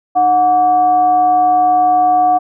sine tone with frequency modulation, 730 Hz, F#5, 24 cents flat, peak -8 dBFS, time 0.15-2.39 s, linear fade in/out 20 ms, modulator 422 Hz, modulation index 0.33, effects none

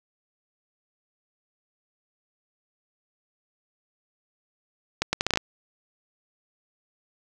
accelerating click train, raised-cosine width 0.2 ms, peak -5 dBFS, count 8, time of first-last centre 5.02-5.373 s, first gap 110 ms, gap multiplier 0.72, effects none

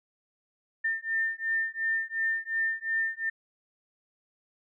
sine beating tone pair, 1801 / 1803.8 Hz, A6 / A6, +40 / +43 cents, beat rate 2.8 Hz, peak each -30 dBFS, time 0.84-3.3 s, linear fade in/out 10 ms, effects none

